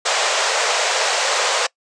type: band-pass noise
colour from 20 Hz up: pink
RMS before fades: -19 dBFS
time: 0.05-1.67 s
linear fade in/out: 10 ms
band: 470 to 8100 Hz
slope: 48 dB/octave
effects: noise-tail reverb RT60 0.1 s tail -23 dB re dry + resampled to 22050 Hz